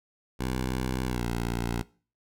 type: tone with pitch glide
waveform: 10% pulse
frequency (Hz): 63.7 to 58.41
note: C2 to A#1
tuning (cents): -46 to +4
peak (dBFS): -20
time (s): 0.39-1.83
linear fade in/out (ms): 20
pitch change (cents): -150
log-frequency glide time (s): 1.06-1.25
effects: noise-tail reverb RT60 0.4 s tail -21 dB re dry